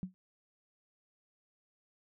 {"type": "tone with exponential decay", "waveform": "sine", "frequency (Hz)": 185, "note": "F#3", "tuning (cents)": 0, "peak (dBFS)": -31, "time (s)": [0.03, 0.14], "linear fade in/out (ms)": 0, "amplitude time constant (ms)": 23, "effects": []}